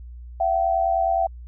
sine tone pair together, 674 / 763.6 Hz, E5 / G5, +38 / -46 cents, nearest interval major second, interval 216 cents, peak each -21 dBFS, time 0.4-1.27 s, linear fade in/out 5 ms, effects added 60 Hz sine -36 dBFS peak until 1.47 s

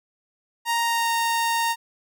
sawtooth tone with pitch glide, 932.3 to 924.3 Hz, A#5 to A#5, 0 to -15 cents, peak -17 dBFS, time 0.65-1.76 s, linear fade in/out 50 ms, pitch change -15 cents, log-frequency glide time 0.82-1.11 s, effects none

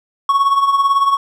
triangle tone with tremolo, 1108.7 Hz, C#6, in tune, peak -6 dBFS, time 0.29-1.17 s, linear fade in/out 2 ms, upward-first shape triangle, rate 18 Hz, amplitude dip 70%, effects none

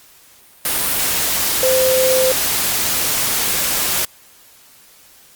sine tone in noise, 517 Hz, C5, 21 cents flat, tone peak -13 dBFS, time 1.63-2.32 s, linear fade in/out 2 ms, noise white, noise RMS -18 dBFS, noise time 0.65-4.05 s, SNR +2 dB, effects white hiss -47 dBFS RMS until 5.35 s + Opus 48 kbps

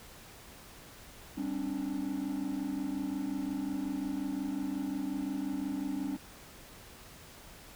triangle chord, G suspended fourth, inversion none, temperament equal with one note detuned, 196 / 268.1 / 293.7 Hz, G3 / C4 / D4, 0 / +42 / 0 cents, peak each -37 / -33 / -33 dBFS, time 1.37-6.17 s, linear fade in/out 10 ms, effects tanh soft clip ceiling -26 dBFS + pink hiss -52 dBFS RMS until 7.75 s

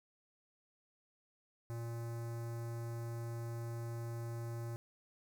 square tone with notch filter, 116.54 Hz, A#2, in tune, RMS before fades -42 dBFS, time 1.7-4.76 s, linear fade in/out 0 ms, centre 3100 Hz, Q 0.6, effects none

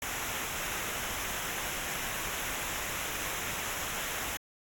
pink noise with comb filter, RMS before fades -36 dBFS, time 0.02-4.37 s, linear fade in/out 2 ms, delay 0.22 ms, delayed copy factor -0.65, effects AAC 64 kbps

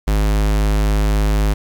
square tone, 51.91 Hz, G#1, in tune, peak -14 dBFS, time 0.07-1.54 s, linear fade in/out 10 ms, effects 7-bit

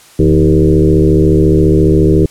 sine tone with frequency modulation, 241 Hz, B3, 42 cents flat, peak -5 dBFS, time 0.19-2.26 s, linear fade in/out 5 ms, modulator 74.4 Hz, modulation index 2.6, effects white hiss -41 dBFS RMS until 2.3 s + low-pass 11000 Hz 12 dB/octave

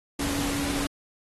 sine tone in noise, 282.5 Hz, C#4, 33 cents sharp, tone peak -29 dBFS, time 0.19-0.87 s, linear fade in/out 5 ms, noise pink, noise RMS -31 dBFS, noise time 0.19-0.87 s, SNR -1 dB, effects AAC 32 kbps

